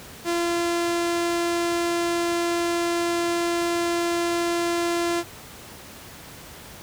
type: tone with low-pass filter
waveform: sawtooth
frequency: 342.7 Hz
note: F4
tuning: 33 cents flat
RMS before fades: -24 dBFS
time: 0.24-5.24 s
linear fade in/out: 50 ms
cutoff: 9200 Hz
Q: 1
effects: pink hiss -42 dBFS RMS until 6.82 s + high-pass 60 Hz 12 dB/octave

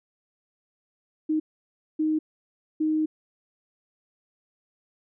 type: tone bursts at uneven times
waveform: sine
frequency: 311.1 Hz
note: D#4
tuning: in tune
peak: -21 dBFS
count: 3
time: 1.29-1.4 / 1.99-2.19 / 2.8-3.06 s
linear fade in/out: 10 ms
effects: none

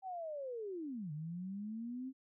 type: linear two-way sweep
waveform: sine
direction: down then up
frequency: 779 to 146.2 to 267.7 Hz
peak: -40 dBFS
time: 0.02-2.13 s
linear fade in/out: 50 ms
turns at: 1.12 s
effects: none

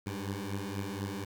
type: beating tone pair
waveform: 15% pulse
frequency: 97 / 101.1 Hz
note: G2 / G#2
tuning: -18 / -46 cents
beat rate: 4.1 Hz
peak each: -31 dBFS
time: 0.06-1.25 s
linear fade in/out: 10 ms
effects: 9-bit

